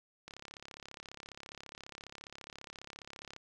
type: click train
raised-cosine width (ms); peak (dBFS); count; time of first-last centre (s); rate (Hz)
0.2; -29; 108; 0.28-3.364; 34.7
effects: none

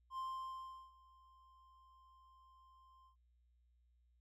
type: tone with ADSR envelope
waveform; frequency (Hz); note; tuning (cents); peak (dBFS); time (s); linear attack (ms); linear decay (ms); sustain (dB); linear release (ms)
triangle; 1049; C6; +4; -38; 0.1-3.16; 82; 730; -24; 100
effects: added 60 Hz sine -70 dBFS peak until 4.2 s

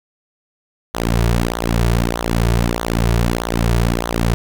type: tone with flanger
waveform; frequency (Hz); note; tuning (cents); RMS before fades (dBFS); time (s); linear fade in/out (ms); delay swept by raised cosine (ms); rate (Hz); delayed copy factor
sawtooth; 57.9; A#1; -11; -17; 0.94-4.34; 0; 0.39 to 3.89; 1.6; -0.85
effects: none

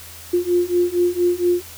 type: beating tone pair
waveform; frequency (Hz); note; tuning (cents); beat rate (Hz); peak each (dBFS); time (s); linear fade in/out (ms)
sine; 350.4 / 354.7; F4 / F4; +6 / +27; 4.3; -19 / -18; 0.33-1.62; 10
effects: added 84 Hz sine -44 dBFS peak until 1.77 s + white hiss -39 dBFS RMS until 1.77 s

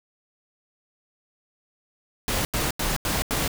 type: noise bursts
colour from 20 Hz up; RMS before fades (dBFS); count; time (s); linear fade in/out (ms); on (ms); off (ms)
pink; -25; 5; 2.28-3.478; 0; 170; 87
effects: none

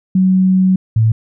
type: tone pair in turn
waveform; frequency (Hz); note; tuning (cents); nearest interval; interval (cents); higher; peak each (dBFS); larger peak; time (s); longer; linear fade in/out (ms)
sine; 187.1 / 111.25; F#3 / A2; +20 / +20; major sixth; 900; first; -8; neither; 0.15-0.76 / 0.96-1.12; first; 5
effects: none

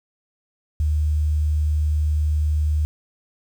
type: tone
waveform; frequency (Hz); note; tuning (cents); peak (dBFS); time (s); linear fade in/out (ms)
sine; 76; D#2; -40; -17; 0.8-2.85; 0
effects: 8-bit

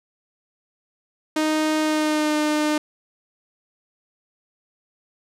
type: tone with pitch glide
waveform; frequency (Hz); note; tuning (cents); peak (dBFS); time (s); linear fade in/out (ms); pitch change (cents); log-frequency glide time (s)
sawtooth; 310.1 to 302.5; D#4 to D#4; -6 to -49; -15; 1.36-2.78; 5; -43; 1.8-2.36
effects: low-pass 10000 Hz 12 dB/octave

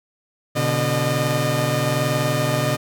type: tone cluster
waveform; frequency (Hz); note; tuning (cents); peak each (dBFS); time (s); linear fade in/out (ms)
sawtooth; 123.3 / 144.4 / 609; B2 / D3 / D#5; -2 / -29 / -37; -19; 0.55-2.77; 20
effects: none

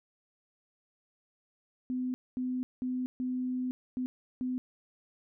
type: tone bursts at uneven times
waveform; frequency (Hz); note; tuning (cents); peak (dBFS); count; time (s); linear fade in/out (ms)
sine; 253.3; B3; +44; -30; 6; 1.9-2.14 / 2.37-2.63 / 2.82-3.06 / 3.2-3.71 / 3.97-4.06 / 4.41-4.58; 0
effects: none

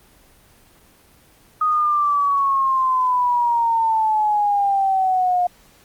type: exponential sweep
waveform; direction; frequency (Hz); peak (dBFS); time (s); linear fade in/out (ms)
sine; down; 1250 to 710; -15; 1.61-5.47; 5
effects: pink hiss -52 dBFS RMS until 5.84 s + Opus 24 kbps

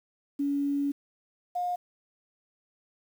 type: tone pair in turn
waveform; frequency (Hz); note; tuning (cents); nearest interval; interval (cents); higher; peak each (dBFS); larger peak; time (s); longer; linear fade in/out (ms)
sine; 283.1 / 713.4; C#4 / F5; +37 / +37; octave + major third; 1600; second; -25 / -27; first; 0.39-0.92 / 1.55-1.76; first; 10
effects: 9-bit

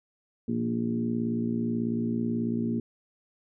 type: harmonic tone with a mistuned harmonic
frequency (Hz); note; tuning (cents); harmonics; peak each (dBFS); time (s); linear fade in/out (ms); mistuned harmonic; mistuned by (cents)
58.27; A#1; 0; 2 / 3 / 4 / 5 / 6 / 7; -36 / -38 / -27 / -37 / -37 / -39; 0.48-2.8; 5; 3; -29
effects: none

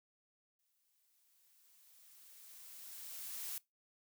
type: noise with exponential growth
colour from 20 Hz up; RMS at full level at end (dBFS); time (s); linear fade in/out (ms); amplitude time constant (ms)
blue; -42; 0.59-3.58; 2; 650
effects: noise-tail reverb RT60 0.2 s tail -22 dB re dry

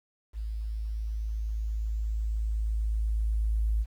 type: tone with level ramp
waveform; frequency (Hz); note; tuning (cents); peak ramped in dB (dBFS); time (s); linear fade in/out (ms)
sine; 54.1; A1; -29; -31 to -23; 0.33-3.86; 50
effects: 10-bit

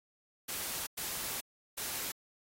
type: noise bursts at uneven times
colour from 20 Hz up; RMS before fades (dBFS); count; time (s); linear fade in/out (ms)
white; -38; 3; 0.48-0.87 / 0.97-1.41 / 1.77-2.12; 10
effects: AAC 48 kbps

